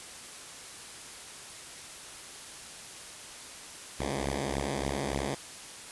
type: beating tone pair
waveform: 5% pulse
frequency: 67.5 / 70.9 Hz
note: C#2 / C#2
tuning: -45 / +40 cents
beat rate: 3.4 Hz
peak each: -22 dBFS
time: 3.99-5.35 s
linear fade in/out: 10 ms
effects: white hiss -45 dBFS RMS until 5.91 s + resampled to 24000 Hz